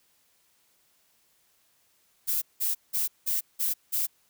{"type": "noise bursts", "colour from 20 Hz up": "violet", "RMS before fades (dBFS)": -27, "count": 6, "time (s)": [2.27, 4.07], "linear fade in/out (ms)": 20, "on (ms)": 150, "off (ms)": 180, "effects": ["white hiss -67 dBFS RMS until 4.29 s"]}